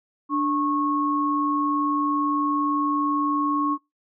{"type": "tone pair together", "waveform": "sine", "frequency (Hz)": [293.7, 1095.8], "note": ["D4", "C#6"], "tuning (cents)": [0, -20], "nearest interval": "octave + major seventh", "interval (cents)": 2280, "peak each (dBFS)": -23, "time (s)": [0.29, 3.78], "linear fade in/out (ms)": 50, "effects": ["noise-tail reverb RT60 0.2 s tail -24 dB re dry"]}